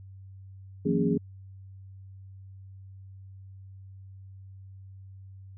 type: tone cluster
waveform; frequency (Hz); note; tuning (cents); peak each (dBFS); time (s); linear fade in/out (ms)
sine; 163.3 / 181.6 / 231.3 / 278.5 / 411.2; E3 / F#3 / A#3 / C#4 / G#4; -16 / -32 / -13 / +8 / -17; -29; 0.85-1.18; 10
effects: added 96 Hz sine -44 dBFS peak until 5.57 s